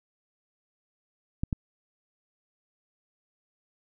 clicks, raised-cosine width 5 ms, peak -15 dBFS, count 2, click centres 1.435 / 1.528 s, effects none

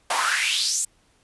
pink noise with high-pass filter sweep, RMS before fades -23 dBFS, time 0.1-0.85 s, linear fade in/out 5 ms, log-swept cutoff 780 to 8400 Hz, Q 4.4, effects pink hiss -62 dBFS RMS until 1.23 s + resampled to 24000 Hz

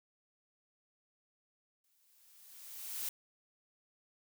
blue noise with exponential growth, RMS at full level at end -37 dBFS, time 1.84-3.09 s, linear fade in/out 2 ms, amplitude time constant 270 ms, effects none

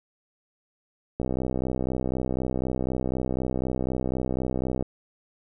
click train, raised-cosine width 2 ms, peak -14 dBFS, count 233, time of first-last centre 1.2-4.825 s, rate 64 Hz, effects none

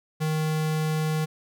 square tone, 156 Hz, D#3, 5 cents sharp, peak -24 dBFS, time 0.2-1.26 s, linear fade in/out 20 ms, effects none

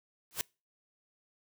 white noise with exponential growth, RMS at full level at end -28 dBFS, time 0.31-0.41 s, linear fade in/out 0 ms, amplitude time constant 21 ms, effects noise-tail reverb RT60 0.3 s tail -26 dB re dry

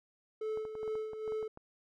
triangle tone with tremolo, 434.9 Hz, A4, 20 cents flat, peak -31 dBFS, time 0.41-1.48 s, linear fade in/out 5 ms, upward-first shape sine, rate 2.4 Hz, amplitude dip 60%
clicks, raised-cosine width 1 ms, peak -35 dBFS, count 11, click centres 0.574 / 0.652 / 0.753 / 0.831 / 0.878 / 0.954 / 1.133 / 1.278 / 1.322 / 1.428 / 1.574 s
effects none

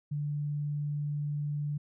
sine tone, 146.8 Hz, D3, in tune, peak -30 dBFS, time 0.11-1.78 s, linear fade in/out 10 ms, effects none

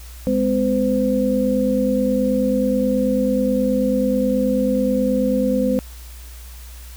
sine tone cluster, 206.5 / 255.8 / 513 Hz, G#3 / C4 / C5, -10 / -39 / -34 cents, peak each -20 dBFS, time 0.27-5.79 s, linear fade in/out 0 ms, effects added 60 Hz sine -35 dBFS peak until 6.96 s + white hiss -44 dBFS RMS until 6.96 s

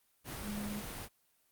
sine tone in noise, 207 Hz, G#3, 5 cents flat, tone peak -38 dBFS, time 0.43-0.83 s, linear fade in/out 50 ms, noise pink, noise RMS -43 dBFS, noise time 0.24-1.09 s, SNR +2 dB, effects white hiss -73 dBFS RMS until 1.51 s + Opus 32 kbps

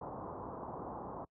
white low-pass noise, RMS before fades -44 dBFS, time 0.01-1.25 s, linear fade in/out 5 ms, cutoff 1100 Hz, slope 48 dB/octave, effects noise-tail reverb RT60 0.1 s tail -25 dB re dry + high-pass 60 Hz 12 dB/octave

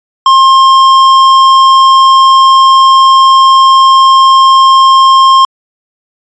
triangle tone with tanh clipping, 1064 Hz, C6, 29 cents sharp, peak -3 dBFS, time 0.26-5.45 s, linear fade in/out 2 ms, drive 16 dB, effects resampled to 16000 Hz

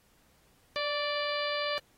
harmonic tone with a mistuned harmonic, 587.3 Hz, D5, in tune, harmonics 1 / 2 / 3 / 4 / 5 / 6 / 7 / 8, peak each -33 / -36 / -38 / -39 / -40 / -41 / -41 / -42 dBFS, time 0.76-1.78 s, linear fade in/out 0 ms, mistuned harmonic 2, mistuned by -27 cents, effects pink hiss -66 dBFS RMS until 1.97 s + AAC 48 kbps

